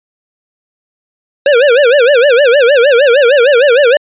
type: tone with vibrato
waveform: square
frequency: 523.3 Hz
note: C5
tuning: in tune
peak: -5 dBFS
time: 1.46-3.97 s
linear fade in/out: 2 ms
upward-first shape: sine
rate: 6.5 Hz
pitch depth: 220 cents each way
effects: resampled to 8000 Hz